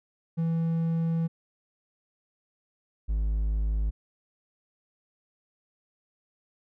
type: tone pair in turn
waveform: triangle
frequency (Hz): 164.81 / 52.7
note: E3 / G#1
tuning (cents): 0 / +26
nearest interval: octave + minor sixth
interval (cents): 1974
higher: first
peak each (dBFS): -22 / -22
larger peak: neither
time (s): 0.37-1.28 / 3.08-3.91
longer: first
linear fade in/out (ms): 20
effects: none